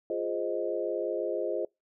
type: chord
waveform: sine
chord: F minor seventh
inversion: none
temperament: equal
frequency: 349.2 / 415.3 / 523.3 / 622.3 Hz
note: F4 / Ab4 / C5 / Eb5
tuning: 0 / 0 / 0 / 0 cents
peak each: -34 dBFS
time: 0.1-1.65 s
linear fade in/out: 2 ms
effects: noise-tail reverb RT60 0.2 s tail -26 dB re dry